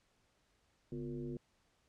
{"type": "tone with frequency modulation", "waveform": "sine", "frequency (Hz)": 246.9, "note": "B3", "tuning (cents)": 0, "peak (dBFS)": -39, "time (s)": [0.92, 1.37], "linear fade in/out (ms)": 2, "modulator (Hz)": 107, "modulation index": 1.4, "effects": ["pink hiss -75 dBFS RMS until 1.88 s", "low-pass 8000 Hz 12 dB/octave"]}